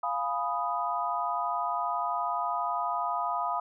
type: chord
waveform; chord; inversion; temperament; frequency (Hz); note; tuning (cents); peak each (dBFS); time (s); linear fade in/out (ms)
sine; F half-diminished seventh; none; equal; 698.5 / 830.6 / 987.8 / 1244.5; F5 / Ab5 / Cb6 / Eb6; 0 / 0 / 0 / 0; -33 / -36 / -32 / -32; 0.03-3.6; 5
effects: none